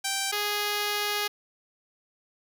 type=tone pair in turn; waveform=5% pulse; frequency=782 / 414.3 Hz; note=G5 / G#4; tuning=-4 / -4 cents; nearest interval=major seventh; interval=1100 cents; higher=first; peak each=-15 dBFS; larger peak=neither; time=0.04-0.32 / 0.32-1.28 s; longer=second; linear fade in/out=10 ms; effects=none